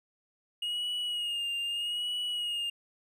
triangle tone with vibrato, 2867 Hz, F7, 45 cents sharp, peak -29 dBFS, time 0.62-2.7 s, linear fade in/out 5 ms, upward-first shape sine, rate 0.8 Hz, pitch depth 43 cents each way, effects none

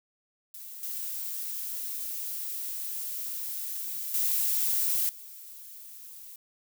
violet noise with level steps, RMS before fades -43 / -35 / -27 / -46 dBFS, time 0.54-6.36 s, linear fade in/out 2 ms, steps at 0.83 / 4.14 / 5.09 s, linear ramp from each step 2 ms, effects none

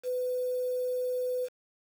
sine tone with quantisation, 501 Hz, B4, 25 cents sharp, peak -28 dBFS, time 0.03-1.49 s, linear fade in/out 50 ms, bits 8, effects none

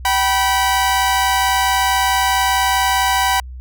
sawtooth tone pair together, 769.5 / 978 Hz, G5 / B5, -32 / -17 cents, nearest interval major third, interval 415 cents, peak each -13 dBFS, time 0.05-3.4 s, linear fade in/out 2 ms, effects added 63 Hz sine -29 dBFS peak until 3.6 s

